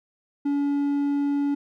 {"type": "tone", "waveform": "triangle", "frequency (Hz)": 284.6, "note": "C#4", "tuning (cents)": 46, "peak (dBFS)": -19, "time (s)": [0.45, 1.55], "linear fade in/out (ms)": 10, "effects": []}